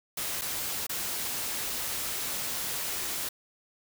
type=noise with dropouts; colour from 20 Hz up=white; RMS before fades=-33 dBFS; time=0.17-3.29 s; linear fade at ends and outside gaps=5 ms; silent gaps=0.413-0.417 / 0.868-0.893 s; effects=none